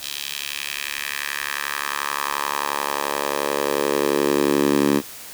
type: tone with high-pass filter sweep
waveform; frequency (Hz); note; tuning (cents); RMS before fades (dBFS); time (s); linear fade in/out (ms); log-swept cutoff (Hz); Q
10% pulse; 71.4; D2; -48; -23; 0-5.02; 50; 3600 to 250; 1.9
effects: white hiss -38 dBFS RMS until 5.33 s